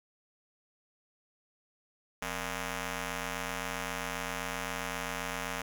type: ring-modulated tone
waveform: 5% pulse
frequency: 211.4 Hz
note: G#3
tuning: 31 cents sharp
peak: -20 dBFS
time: 2.22-5.62 s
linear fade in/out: 5 ms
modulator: 379 Hz
effects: none